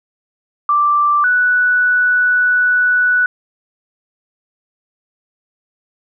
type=tone pair in turn; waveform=sine; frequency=1174.7 / 1480 Hz; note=D6 / F#6; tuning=0 / 0 cents; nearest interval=major third; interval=400 cents; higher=second; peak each=-10 dBFS; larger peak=neither; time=0.69-1.24 / 1.24-3.26 s; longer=second; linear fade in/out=2 ms; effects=none